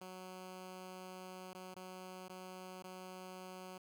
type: tone with dropouts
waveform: 10% pulse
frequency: 185 Hz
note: F#3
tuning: in tune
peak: -40 dBFS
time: 0.01-3.78 s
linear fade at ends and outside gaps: 5 ms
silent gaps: 1.534-1.547 / 1.742-1.762 / 2.283-2.295 / 2.825-2.84 s
effects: none